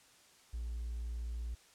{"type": "tone with hard clipping", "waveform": "triangle", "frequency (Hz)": 58.27, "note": "A#1", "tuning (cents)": 0, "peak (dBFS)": -37, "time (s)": [0.53, 1.55], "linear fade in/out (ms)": 10, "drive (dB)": 3, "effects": ["white hiss -63 dBFS RMS until 1.74 s", "low-pass 9000 Hz 12 dB/octave"]}